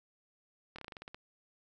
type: slowing click train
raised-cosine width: 0.3 ms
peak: -29 dBFS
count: 10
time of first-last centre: 0.76-1.145 s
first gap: 25 ms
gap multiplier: 1.13
effects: none